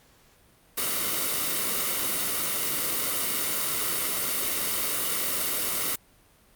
white noise with comb filter, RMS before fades -27 dBFS, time 0.77-5.96 s, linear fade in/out 10 ms, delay 1.2 ms, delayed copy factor -0.55, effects pink hiss -59 dBFS RMS until 6.55 s + Opus 48 kbps

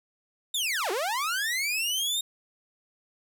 sawtooth linear two-way sweep, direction down then up, 3729 to 344.1 to 3729 Hz, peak -23 dBFS, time 0.54-2.21 s, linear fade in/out 5 ms, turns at 0.91 s, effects none

